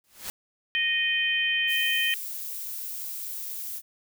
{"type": "noise with exponential growth", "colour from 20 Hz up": "white", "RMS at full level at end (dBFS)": -31, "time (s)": [0.04, 0.3], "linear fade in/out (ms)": 0, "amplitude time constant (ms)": 55}
{"type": "harmonic tone", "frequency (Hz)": 620, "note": "D#5", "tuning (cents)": -6, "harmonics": [3, 4, 5], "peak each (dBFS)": [-27, -27, -27], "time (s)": [0.75, 2.14], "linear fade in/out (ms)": 0}
{"type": "noise", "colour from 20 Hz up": "violet", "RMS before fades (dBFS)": -35, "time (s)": [1.67, 3.82], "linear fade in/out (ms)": 50}
{"effects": []}